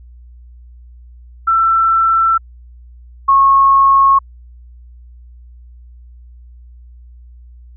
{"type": "tone pair in turn", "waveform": "sine", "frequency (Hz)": [1338, 1093.5], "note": ["E6", "C#6"], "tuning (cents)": [25, -24], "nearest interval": "minor third", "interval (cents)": 349, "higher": "first", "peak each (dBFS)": [-9, -6], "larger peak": "second", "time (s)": [[1.47, 2.38], [3.28, 4.19]], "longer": "neither", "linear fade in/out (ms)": 10, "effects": ["added 60 Hz sine -36 dBFS peak until 7.76 s"]}